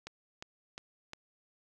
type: click train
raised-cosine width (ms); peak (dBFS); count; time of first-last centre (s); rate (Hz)
0.2; -25; 4; 0.07-1.134; 2.82
effects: none